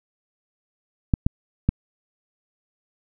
clicks, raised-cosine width 5 ms, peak -5 dBFS, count 3, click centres 1.138 / 1.265 / 1.69 s, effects none

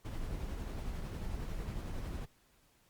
brown noise with tremolo, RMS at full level -38 dBFS, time 0.04-2.26 s, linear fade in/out 20 ms, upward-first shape triangle, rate 11 Hz, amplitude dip 35%, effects pink hiss -69 dBFS RMS until 2.89 s + Opus 48 kbps

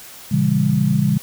sine chord, A# diminished seventh, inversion none, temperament just, 116.54 / 139.85 / 167.82 / 201.4 Hz, A#2 / C#3 / E3 / G3, 0 / +16 / +31 / +47 cents, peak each -24 / -18 / -20 / -18 dBFS, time 0.31-1.18 s, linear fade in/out 10 ms, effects white hiss -39 dBFS RMS until 1.22 s

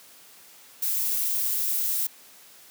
violet noise, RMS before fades -26 dBFS, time 0.82-2.07 s, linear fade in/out 5 ms, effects white hiss -51 dBFS RMS until 2.7 s + high-pass 150 Hz 12 dB/octave

